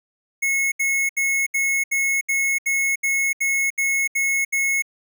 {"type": "tone bursts", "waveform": "square", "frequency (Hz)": 2181, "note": "C#7", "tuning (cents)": -29, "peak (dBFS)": -19, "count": 12, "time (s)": [0.42, 4.823], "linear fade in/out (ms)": 10, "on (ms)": 300, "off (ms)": 73, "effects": []}